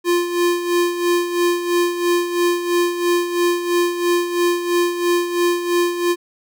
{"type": "tone with tremolo", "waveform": "square", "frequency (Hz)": 349.2, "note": "F4", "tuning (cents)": 0, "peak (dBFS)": -14, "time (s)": [0.04, 6.16], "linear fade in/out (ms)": 50, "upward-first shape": "sine", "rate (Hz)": 3, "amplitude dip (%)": 65, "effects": []}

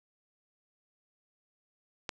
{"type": "click", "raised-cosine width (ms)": 0.2, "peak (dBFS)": -17, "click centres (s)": 2.092, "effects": []}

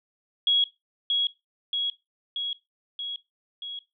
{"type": "tone with echo", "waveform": "sine", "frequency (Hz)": 3322, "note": "G#7", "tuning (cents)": 0, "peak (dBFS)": -18, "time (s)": [0.47, 0.64], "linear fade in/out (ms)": 2, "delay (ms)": 630, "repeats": 5, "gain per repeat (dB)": -3, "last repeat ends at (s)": 3.79, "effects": ["noise-tail reverb RT60 0.2 s tail -17 dB re dry"]}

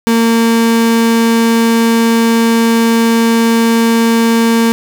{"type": "tone", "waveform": "35% pulse", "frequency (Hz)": 229.1, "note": "A#3", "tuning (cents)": -30, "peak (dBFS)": -6, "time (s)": [0.07, 4.72], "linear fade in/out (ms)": 0, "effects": ["7-bit"]}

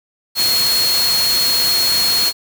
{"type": "tone in noise", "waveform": "sine", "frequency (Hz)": 4300, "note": "C8", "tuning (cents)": 47, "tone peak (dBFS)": -14, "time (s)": [0.35, 2.33], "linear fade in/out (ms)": 50, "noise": "white", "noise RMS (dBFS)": -20, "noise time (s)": [0.35, 2.33], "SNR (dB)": 3, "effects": []}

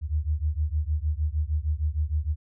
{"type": "beating tone pair", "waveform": "sine", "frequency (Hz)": [73.42, 79.92], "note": ["D2", "D#2"], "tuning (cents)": [0, 47], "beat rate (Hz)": 6.5, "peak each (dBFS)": [-26, -27], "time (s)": [0.01, 2.36], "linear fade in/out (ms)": 50, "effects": []}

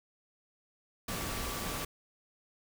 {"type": "tone in noise", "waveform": "sine", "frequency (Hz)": 1155, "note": "D6", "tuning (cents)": -29, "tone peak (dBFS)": -46, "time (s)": [1.08, 1.85], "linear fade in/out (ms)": 5, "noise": "pink", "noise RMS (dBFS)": -37, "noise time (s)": [1.08, 1.85], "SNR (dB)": -12, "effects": []}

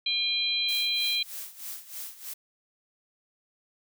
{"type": "harmonic tone", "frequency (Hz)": 805, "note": "G5", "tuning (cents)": 46, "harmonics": [3, 4, 5], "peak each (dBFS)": [-32, -30, -27], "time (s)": [0.06, 1.23], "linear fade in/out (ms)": 5}
{"type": "noise with tremolo", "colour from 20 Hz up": "blue", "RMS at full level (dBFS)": -37, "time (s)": [0.68, 2.34], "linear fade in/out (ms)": 10, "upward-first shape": "sine", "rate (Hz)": 3.2, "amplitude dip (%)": 80}
{"effects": []}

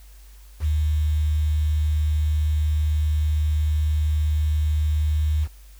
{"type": "tone with quantisation", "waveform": "sine", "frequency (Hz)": 76.3, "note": "D#2", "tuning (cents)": -33, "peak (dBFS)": -18, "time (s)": [0.6, 5.48], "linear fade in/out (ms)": 50, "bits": 7, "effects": ["added 50 Hz sine -43 dBFS peak until 5.79 s", "white hiss -55 dBFS RMS until 5.79 s"]}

